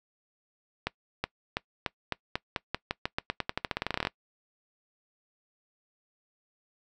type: accelerating click train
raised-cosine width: 0.3 ms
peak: -12 dBFS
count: 27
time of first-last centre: 0.87-4.071 s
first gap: 370 ms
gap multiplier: 0.89
effects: noise-tail reverb RT60 0.1 s tail -22 dB re dry